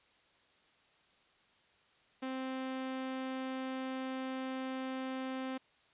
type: tone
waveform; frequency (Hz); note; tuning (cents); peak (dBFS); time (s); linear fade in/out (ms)
sawtooth; 261.6; C4; 0; -33; 2.22-5.58; 10
effects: white hiss -68 dBFS RMS until 5.93 s + resampled to 8000 Hz